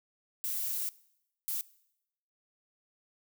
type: noise bursts at uneven times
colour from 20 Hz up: violet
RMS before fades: -34 dBFS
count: 2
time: 0.44-0.89 / 1.48-1.61 s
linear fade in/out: 0 ms
effects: noise-tail reverb RT60 0.8 s tail -21 dB re dry